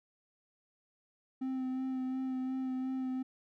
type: tone with vibrato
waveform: triangle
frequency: 259.9 Hz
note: C4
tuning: 11 cents flat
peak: -31 dBFS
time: 1.41-3.23 s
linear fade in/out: 10 ms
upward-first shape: sine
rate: 2.8 Hz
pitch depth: 17 cents each way
effects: none